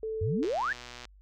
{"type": "tone", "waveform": "sine", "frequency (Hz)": 440, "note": "A4", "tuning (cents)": 0, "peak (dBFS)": -31, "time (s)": [0.03, 0.45], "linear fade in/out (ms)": 2}
{"type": "exponential sweep", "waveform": "sine", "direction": "up", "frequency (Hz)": [82.41, 1873], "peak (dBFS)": -27, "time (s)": [0.21, 0.73], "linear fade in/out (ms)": 5}
{"type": "click train", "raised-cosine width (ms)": 0.2, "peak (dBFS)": -26, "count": 77, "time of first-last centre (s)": [0.43, 1.053], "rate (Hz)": 122}
{"effects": ["added 49 Hz sine -53 dBFS peak until 1.21 s"]}